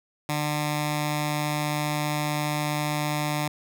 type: tone with notch filter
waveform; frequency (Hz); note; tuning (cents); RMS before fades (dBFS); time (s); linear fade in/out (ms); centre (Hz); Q
10% pulse; 149.5; D3; +31; -27; 0.29-3.48; 2; 430; 1.1
effects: none